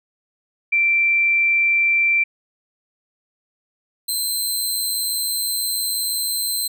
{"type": "tone pair in turn", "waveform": ["sine", "15% pulse"], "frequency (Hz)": [2349, 4103], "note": ["D7", "C8"], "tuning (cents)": [0, -35], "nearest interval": "minor seventh", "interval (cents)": 965, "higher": "second", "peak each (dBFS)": -14, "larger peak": "neither", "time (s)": [[0.72, 2.24], [4.08, 6.68]], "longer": "second", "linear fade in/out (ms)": 10, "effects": []}